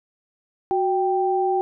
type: tone pair together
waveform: sine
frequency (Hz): 370 / 784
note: F#4 / G5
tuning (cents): 0 / 0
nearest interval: octave + minor second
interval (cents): 1300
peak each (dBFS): -21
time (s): 0.71-1.61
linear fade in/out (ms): 0
effects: none